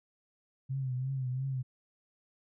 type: tone with vibrato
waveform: sine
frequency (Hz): 130.7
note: C3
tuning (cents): -1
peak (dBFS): -31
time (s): 0.69-1.63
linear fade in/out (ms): 20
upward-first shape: triangle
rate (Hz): 2.9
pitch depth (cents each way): 81
effects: none